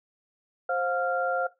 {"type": "tone cluster", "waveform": "sine", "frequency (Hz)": [527, 711, 1388], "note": ["C5", "F5", "F6"], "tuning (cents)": [12, 31, -11], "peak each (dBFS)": -29, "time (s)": [0.69, 1.47], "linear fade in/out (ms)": 5, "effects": ["noise-tail reverb RT60 0.2 s tail -17 dB re dry"]}